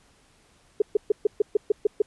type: tone bursts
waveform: sine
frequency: 419.1 Hz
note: G#4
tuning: 16 cents sharp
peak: -15 dBFS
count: 9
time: 0.8-2.02 s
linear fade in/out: 5 ms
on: 20 ms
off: 130 ms
effects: pink hiss -60 dBFS RMS until 2.06 s + resampled to 24000 Hz